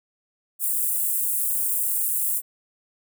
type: high-pass noise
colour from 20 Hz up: white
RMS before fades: -24 dBFS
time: 0.59-2.42 s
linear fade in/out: 50 ms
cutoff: 8200 Hz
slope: 48 dB/octave
effects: none